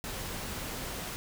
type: noise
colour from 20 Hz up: pink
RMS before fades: -38 dBFS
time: 0.04-1.16 s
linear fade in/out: 0 ms
effects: none